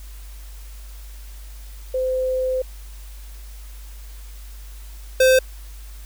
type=tone pair in turn; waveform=sine / square; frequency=515 / 518.6 Hz; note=C5 / C5; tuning=-28 / -15 cents; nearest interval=unison; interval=13 cents; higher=second; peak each=-19 / -12 dBFS; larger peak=second; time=1.94-2.62 / 5.2-5.39 s; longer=first; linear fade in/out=5 ms; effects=added 50 Hz sine -35 dBFS peak until 6.05 s + white hiss -48 dBFS RMS until 6.05 s